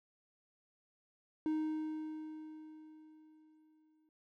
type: tone with exponential decay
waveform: triangle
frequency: 311.1 Hz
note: D#4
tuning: in tune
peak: -29 dBFS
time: 1.46-4.09 s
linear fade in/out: 1 ms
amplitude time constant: 570 ms
effects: none